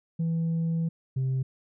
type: tone pair in turn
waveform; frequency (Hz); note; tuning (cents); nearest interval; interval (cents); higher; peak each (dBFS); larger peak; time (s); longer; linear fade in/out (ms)
sine; 164.81 / 131.54; E3 / C3; 0 / +10; major third; 390; first; -22; neither; 0.19-0.89 / 1.16-1.43; first; 10
effects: tanh soft clip ceiling -23 dBFS